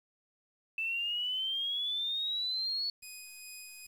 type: exponential sweep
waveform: sine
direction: up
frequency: 2637 to 4435 Hz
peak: -31 dBFS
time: 0.78-2.9 s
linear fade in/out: 2 ms
type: tone with tremolo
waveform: 5% pulse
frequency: 2500 Hz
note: D#7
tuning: 8 cents sharp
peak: -33 dBFS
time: 3.02-3.87 s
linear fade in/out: 10 ms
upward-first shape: sine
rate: 2.4 Hz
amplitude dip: 35%
effects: low-pass 12000 Hz 12 dB/octave + 10-bit